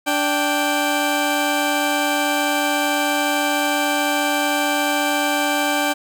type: tone pair together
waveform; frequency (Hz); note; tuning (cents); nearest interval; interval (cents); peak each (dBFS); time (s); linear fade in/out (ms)
15% pulse; 292.6 / 784; D4 / G5; -6 / 0; octave + perfect fourth; 1706; -14; 0.06-5.94; 20
effects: none